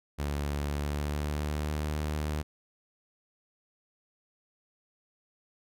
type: tone with pitch glide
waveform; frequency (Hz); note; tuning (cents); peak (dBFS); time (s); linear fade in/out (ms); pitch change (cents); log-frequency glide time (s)
sawtooth; 72.3 to 75.59; D2 to D#2; -27 to -49; -26; 0.18-2.43; 20; +78; 0.63-1.77
effects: none